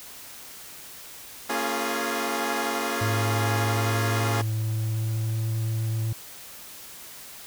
10% pulse chord, Bb minor seventh, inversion none, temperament equal with one note detuned, 228.9 / 277.2 / 349.2 / 415.3 Hz, Bb3 / Db4 / F4 / Ab4, -31 / 0 / 0 / 0 cents, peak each -23 dBFS, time 1.49-4.42 s, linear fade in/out 10 ms
triangle tone with pitch glide, 107.5 to 111.48 Hz, A2 to A2, -40 to +23 cents, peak -22 dBFS, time 3.01-6.13 s, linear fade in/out 5 ms, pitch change +63 cents, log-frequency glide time 3.47-5.45 s
effects white hiss -43 dBFS RMS until 7.46 s

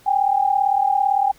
sine tone pair together, 779.2 / 817 Hz, G5 / G#5, -11 / -29 cents, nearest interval minor second, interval 82 cents, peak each -18 dBFS, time 0.06-1.32 s, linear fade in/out 10 ms, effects pink hiss -52 dBFS RMS until 1.38 s

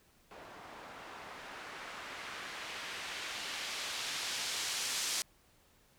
blue noise with low-pass filter sweep, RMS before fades -41 dBFS, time 0.31-5.22 s, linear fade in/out 0 ms, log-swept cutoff 830 to 6200 Hz, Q 0.81, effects pink hiss -67 dBFS RMS until 5.98 s

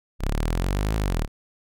sawtooth linear two-way sweep, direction up then down, 31.8 to 55 to 33.83 Hz, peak -18 dBFS, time 0.19-1.28 s, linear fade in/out 50 ms, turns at 0.96 s, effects none

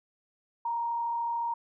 sine tone with frequency modulation, 936 Hz, A#5, 7 cents sharp, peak -28 dBFS, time 0.65-1.54 s, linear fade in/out 5 ms, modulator 33.7 Hz, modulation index 0.34, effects none

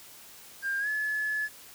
triangle tone with pitch glide, 1600 to 1714.8 Hz, G6 to A6, +35 to -45 cents, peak -24 dBFS, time 0.62-1.49 s, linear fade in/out 50 ms, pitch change +120 cents, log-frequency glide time 0.79-0.88 s, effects tanh soft clip ceiling -25 dBFS + white hiss -50 dBFS RMS until 1.74 s

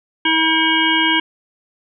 harmonic tone, 321.1 Hz, E4, 45 cents flat, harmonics 1 / 3 / 5 / 7 / 9 / 10, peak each -20 / -20 / -20 / -20 / -20 / -20 dBFS, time 0.25-1.2 s, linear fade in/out 5 ms, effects none

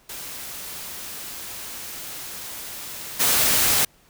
white noise with level steps, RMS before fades -35 / -19 dBFS, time 0.09-3.85 s, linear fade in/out 5 ms, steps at 3.19 s, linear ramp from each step 20 ms, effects pink hiss -57 dBFS RMS until 4.09 s

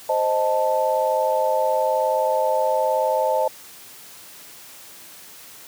sine chord, A diminished, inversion first, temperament equal, 523.3 / 622.3 / 880 Hz, C5 / Eb5 / A5, 0 / 0 / 0 cents, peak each -22 / -22 / -22 dBFS, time 0.09-3.48 s, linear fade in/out 5 ms, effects white hiss -43 dBFS RMS until 5.67 s + high-pass 100 Hz 12 dB/octave

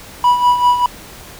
triangle tone with tremolo, 980 Hz, B5, 14 cents flat, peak -5 dBFS, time 0.24-0.86 s, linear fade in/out 2 ms, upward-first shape sine, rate 5.1 Hz, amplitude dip 65%, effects pink hiss -36 dBFS RMS until 1.39 s

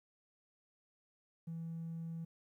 triangle tone, 165 Hz, E3, 2 cents sharp, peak -37 dBFS, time 1.47-2.25 s, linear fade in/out 10 ms, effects tanh soft clip ceiling -37 dBFS + 13-bit

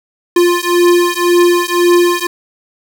square beating tone pair, 349.2 / 351.1 Hz, F4 / F4, 0 / +9 cents, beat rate 1.9 Hz, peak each -12 dBFS, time 0.36-2.27 s, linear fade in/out 5 ms, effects 8-bit

